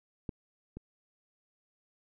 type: clicks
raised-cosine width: 3 ms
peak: -23 / -29 dBFS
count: 2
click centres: 0.292 / 0.77 s
effects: none